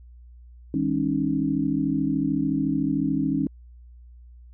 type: tone cluster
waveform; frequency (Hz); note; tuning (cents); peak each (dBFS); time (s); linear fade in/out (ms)
sine; 157.3 / 202.9 / 271.9 / 305.6; D#3 / G#3 / C#4 / D#4; +19 / -40 / -33 / -31; -29 / -29 / -24 / -27; 0.74-3.47; 2
effects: added 60 Hz sine -44 dBFS peak until 4.53 s